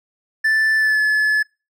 triangle tone with pitch glide, 1760 to 1719.8 Hz, A6 to A6, 0 to -40 cents, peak -12 dBFS, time 0.44-1.43 s, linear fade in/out 10 ms, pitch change -40 cents, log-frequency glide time 0.77-1 s, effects noise-tail reverb RT60 0.3 s tail -26 dB re dry

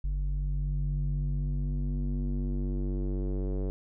square tone with low-pass filter sweep, 47.97 Hz, G1, 37 cents flat, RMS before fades -30 dBFS, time 0.04-3.7 s, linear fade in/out 0 ms, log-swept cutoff 99 to 450 Hz, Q 2.3, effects none

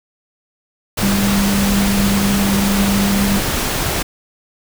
sine tone in noise, 198.9 Hz, G3, 25 cents sharp, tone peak -14 dBFS, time 1.02-3.39 s, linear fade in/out 10 ms, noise pink, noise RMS -19 dBFS, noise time 0.97-4.03 s, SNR +2 dB, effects none

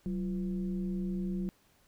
sine tone with frequency modulation, 187.3 Hz, F#3, 21 cents sharp, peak -31 dBFS, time 0.06-1.49 s, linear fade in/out 0 ms, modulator 157 Hz, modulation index 0.63, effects pink hiss -67 dBFS RMS until 1.87 s

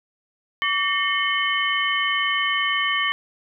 sine tone cluster, 1145 / 1821 / 2169 / 3043 Hz, D6 / A#6 / C#7 / F#7, -44 / -41 / -38 / +48 cents, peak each -25 dBFS, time 0.62-3.12 s, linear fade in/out 0 ms, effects none

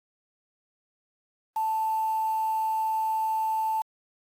sine tone with quantisation, 880 Hz, A5, in tune, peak -24 dBFS, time 1.56-3.82 s, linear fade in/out 5 ms, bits 7, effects AAC 48 kbps

